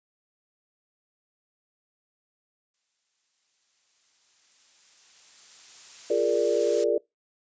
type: noise with exponential growth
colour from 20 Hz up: blue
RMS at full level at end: -33 dBFS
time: 2.74-6.84 s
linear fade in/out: 2 ms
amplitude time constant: 890 ms
type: chord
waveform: sine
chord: Bb dominant seventh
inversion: second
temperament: equal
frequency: 349.2 / 415.3 / 466.2 / 587.3 Hz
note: F4 / Ab4 / Bb4 / D5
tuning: 0 / 0 / 0 / 0 cents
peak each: -29 / -26 / -25 / -26 dBFS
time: 6.1-6.98 s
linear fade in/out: 5 ms
effects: noise-tail reverb RT60 0.2 s tail -25 dB re dry + resampled to 16000 Hz